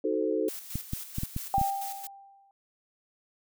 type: chord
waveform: sine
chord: D# diminished seventh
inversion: none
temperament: equal with one note detuned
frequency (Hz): 311.1 / 370 / 440 / 520.5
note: D#4 / F#4 / A4 / C5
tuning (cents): 0 / 0 / 0 / -9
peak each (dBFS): -31 / -32 / -29 / -33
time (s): 0.04-0.49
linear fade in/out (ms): 5
type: noise with tremolo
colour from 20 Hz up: blue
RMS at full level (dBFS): -39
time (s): 0.48-2.07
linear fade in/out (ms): 2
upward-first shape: square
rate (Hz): 4.5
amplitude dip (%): 55
type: clicks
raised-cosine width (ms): 5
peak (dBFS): -19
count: 7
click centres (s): 0.756 / 0.934 / 1.184 / 1.234 / 1.364 / 1.582 / 1.614
type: tone with exponential decay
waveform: sine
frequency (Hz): 790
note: G5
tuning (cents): +13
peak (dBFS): -21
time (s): 1.54-2.51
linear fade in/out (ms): 1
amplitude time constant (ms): 210
effects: none